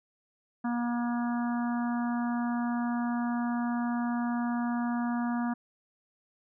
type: harmonic tone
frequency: 239 Hz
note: A#3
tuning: 43 cents sharp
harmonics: 1 / 3 / 4 / 5 / 6 / 7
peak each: -28 / -38 / -40 / -42 / -44 / -45 dBFS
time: 0.64-5.54 s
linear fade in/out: 10 ms
effects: none